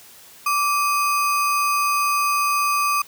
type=tone with sample-and-hold; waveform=sine; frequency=1166 Hz; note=D6; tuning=13 cents flat; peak=-17 dBFS; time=0.46-3.02 s; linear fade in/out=5 ms; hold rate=3675 Hz; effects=white hiss -46 dBFS RMS until 3.07 s + high-pass 60 Hz 12 dB/octave